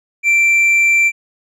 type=tone with tanh clipping; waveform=sine; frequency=2349 Hz; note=D7; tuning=in tune; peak=-10 dBFS; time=0.23-1.12 s; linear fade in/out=50 ms; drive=4 dB; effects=none